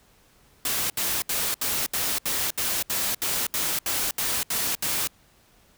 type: noise bursts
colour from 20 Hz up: white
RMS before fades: -26 dBFS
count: 14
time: 0.65-5.073 s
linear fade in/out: 2 ms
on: 250 ms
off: 71 ms
effects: pink hiss -59 dBFS RMS until 5.77 s